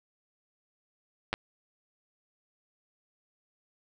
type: clicks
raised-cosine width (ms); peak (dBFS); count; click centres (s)
0.3; -13; 2; 1.33 / 1.339
effects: none